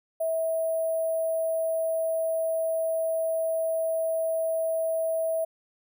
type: tone with sample-and-hold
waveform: sine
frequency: 650 Hz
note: E5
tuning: 24 cents flat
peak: -24 dBFS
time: 0.2-5.45 s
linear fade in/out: 10 ms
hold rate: 11025 Hz
effects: none